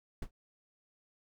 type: noise with exponential decay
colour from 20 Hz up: brown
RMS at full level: -30 dBFS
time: 0.22-0.31 s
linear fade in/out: 5 ms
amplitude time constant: 18 ms
effects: none